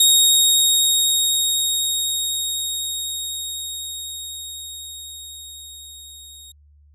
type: tone with level ramp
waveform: 20% pulse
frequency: 3748 Hz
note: A#7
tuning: 9 cents sharp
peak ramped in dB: -5 to -34 dBFS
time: 0-6.52 s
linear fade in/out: 5 ms
effects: added 73 Hz sine -49 dBFS peak until 6.94 s